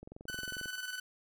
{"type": "click train", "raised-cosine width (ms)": 2, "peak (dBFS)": -34, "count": 15, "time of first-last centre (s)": [0.03, 0.658], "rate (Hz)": 22.3}
{"type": "tone with tremolo", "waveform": "sawtooth", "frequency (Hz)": 1499, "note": "F#6", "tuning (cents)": 22, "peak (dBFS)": -33, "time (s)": [0.28, 1], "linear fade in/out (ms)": 5, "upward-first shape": "square", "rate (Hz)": 20, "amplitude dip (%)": 50}
{"effects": []}